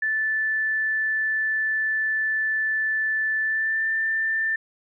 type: tone with pitch glide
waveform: sine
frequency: 1754 to 1781.6 Hz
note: A6 to A6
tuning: -6 to +21 cents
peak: -21 dBFS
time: 0.02-4.56 s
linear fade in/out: 5 ms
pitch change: +27 cents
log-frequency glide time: 3.41-3.89 s
effects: none